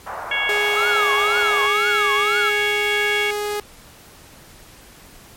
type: band-pass noise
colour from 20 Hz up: pink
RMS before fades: -30 dBFS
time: 0.06-1.67 s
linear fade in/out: 10 ms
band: 650 to 1400 Hz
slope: 24 dB/octave
type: harmonic tone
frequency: 554.4 Hz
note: C#5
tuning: in tune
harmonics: 3 / 4 / 5 / 6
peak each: -24 / -21 / -28 / -27 dBFS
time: 0.31-3.31 s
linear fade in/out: 5 ms
type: tone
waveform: sawtooth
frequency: 415.3 Hz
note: G#4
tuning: in tune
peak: -18 dBFS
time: 0.49-3.6 s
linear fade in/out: 2 ms
type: tone with vibrato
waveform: triangle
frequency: 1257 Hz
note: D#6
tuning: 17 cents sharp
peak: -18 dBFS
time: 0.76-2.5 s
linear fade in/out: 10 ms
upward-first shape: triangle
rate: 2 Hz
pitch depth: 280 cents each way
effects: pink hiss -45 dBFS RMS until 5.36 s + MP3 64 kbps